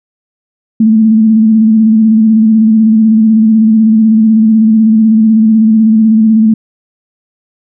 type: tone with vibrato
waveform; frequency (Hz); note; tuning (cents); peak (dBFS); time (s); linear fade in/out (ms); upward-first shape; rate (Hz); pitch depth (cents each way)
sine; 220; A3; 0; -3; 0.8-6.54; 5; square; 16; 33
effects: none